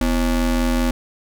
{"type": "ring-modulated tone", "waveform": "square", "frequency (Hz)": 145.4, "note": "D3", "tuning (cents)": -17, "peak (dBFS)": -14, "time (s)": [0.01, 0.91], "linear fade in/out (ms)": 2, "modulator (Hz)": 103, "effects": []}